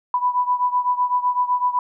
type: beating tone pair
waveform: sine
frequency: 987.8 / 995.7 Hz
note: B5 / B5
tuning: 0 / +14 cents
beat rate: 7.9 Hz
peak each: -19 / -22 dBFS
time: 0.14-1.79 s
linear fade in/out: 2 ms
effects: none